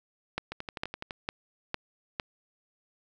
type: two click trains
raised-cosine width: 0.3 ms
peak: -14 / -20 dBFS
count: 5 / 8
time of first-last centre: 0.38-2.198 / 0.52-1.108 s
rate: 2.2 / 11.9 Hz
effects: none